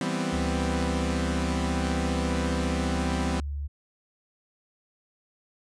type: chord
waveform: sawtooth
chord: C major seventh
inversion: first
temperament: equal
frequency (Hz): 164.81 / 196 / 246.9 / 261.6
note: E3 / G3 / B3 / C4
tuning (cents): 0 / 0 / 0 / 0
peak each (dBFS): -28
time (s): 0.01-3.4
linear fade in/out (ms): 2
type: tone with pitch glide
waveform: sine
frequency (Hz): 72 to 71.54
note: D2 to D2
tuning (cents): -34 to -45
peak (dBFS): -29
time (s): 0.32-3.68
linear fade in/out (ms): 20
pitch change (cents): -11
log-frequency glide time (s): 1.8-2.81
effects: resampled to 22050 Hz